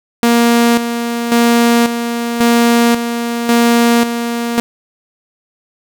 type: tone with tremolo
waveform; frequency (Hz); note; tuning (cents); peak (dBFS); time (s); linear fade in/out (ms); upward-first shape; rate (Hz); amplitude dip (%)
sawtooth; 235.3; A#3; +16; -4; 0.23-4.6; 0; square; 0.92; 60
effects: none